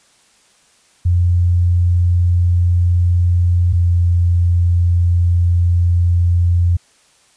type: tone pair in turn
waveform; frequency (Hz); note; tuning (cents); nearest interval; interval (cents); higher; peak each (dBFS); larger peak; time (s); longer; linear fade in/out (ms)
sine; 87.9 / 87.09; F2 / F2; +12 / -4; unison; 16; first; -10; neither; 1.05-3.73 / 3.73-6.77; second; 10
effects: white hiss -53 dBFS RMS until 7.36 s + resampled to 22050 Hz